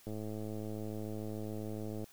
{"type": "click train", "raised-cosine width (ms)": 2, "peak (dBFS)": -29, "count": 212, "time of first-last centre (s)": [0.07, 2.042], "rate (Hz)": 107, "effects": ["white hiss -61 dBFS RMS until 2.12 s"]}